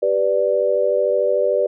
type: chord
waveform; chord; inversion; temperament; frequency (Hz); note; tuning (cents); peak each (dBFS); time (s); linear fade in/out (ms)
sine; G major; none; equal; 392 / 493.9 / 587.3; G4 / B4 / D5; 0 / 0 / 0; -22 / -19 / -18; 0.02-1.67; 10
effects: none